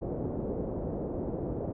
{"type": "low-pass noise", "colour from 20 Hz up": "white", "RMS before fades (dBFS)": -34, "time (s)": [0.01, 1.73], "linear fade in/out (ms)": 20, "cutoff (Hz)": 530, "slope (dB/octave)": 24, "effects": []}